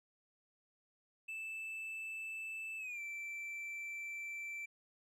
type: tone with pitch glide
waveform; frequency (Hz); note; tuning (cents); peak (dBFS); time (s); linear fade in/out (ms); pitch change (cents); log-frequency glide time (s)
triangle; 2637 to 2336; E7 to D7; 0 to -10; -40; 1.28-4.66; 10; -210; 2.78-3
effects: none